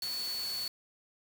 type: tone in noise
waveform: sine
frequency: 4435 Hz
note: C#8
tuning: in tune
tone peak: -34 dBFS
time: 0.02-0.68 s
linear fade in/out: 2 ms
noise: white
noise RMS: -43 dBFS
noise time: 0.02-0.68 s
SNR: +6 dB
effects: none